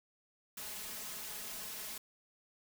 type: noise with comb filter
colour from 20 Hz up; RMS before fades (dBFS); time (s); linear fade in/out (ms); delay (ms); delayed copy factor
white; -44; 0.57-1.98; 5; 4.7; +0.8
effects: none